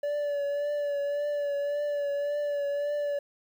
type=tone with vibrato; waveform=triangle; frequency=577 Hz; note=D5; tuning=31 cents flat; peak=-25 dBFS; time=0.03-3.19 s; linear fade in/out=5 ms; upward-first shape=triangle; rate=1.8 Hz; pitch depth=33 cents each way; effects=10-bit